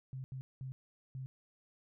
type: tone bursts at uneven times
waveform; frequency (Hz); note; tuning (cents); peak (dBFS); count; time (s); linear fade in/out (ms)
sine; 131.4; C3; +8; -40; 4; 0.13-0.24 / 0.32-0.41 / 0.61-0.72 / 1.15-1.26; 0
effects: none